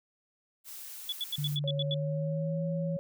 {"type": "noise", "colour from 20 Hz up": "blue", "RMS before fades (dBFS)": -44, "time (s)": [0.64, 1.58], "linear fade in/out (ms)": 50}
{"type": "tone bursts", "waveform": "sine", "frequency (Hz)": 3424, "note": "A7", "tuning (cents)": -48, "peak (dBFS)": -30, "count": 8, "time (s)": [1.09, 1.942], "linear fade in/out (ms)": 2, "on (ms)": 33, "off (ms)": 84}
{"type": "tone with pitch glide", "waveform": "sine", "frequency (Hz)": [146.3, 165.17], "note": ["D3", "E3"], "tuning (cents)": [-6, 4], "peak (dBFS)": -30, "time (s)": [1.38, 2.97], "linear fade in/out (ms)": 5, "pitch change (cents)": 210, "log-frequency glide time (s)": [1.81, 2.66]}
{"type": "tone", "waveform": "sine", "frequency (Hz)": 554.4, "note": "C#5", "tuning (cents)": 0, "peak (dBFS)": -35, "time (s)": [1.64, 2.99], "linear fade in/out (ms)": 0}
{"effects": []}